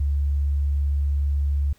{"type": "tone", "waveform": "sine", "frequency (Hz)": 71.1, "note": "C#2", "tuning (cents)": 45, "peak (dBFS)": -19, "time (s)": [0, 1.73], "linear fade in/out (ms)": 5, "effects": ["pink hiss -59 dBFS RMS until 1.78 s"]}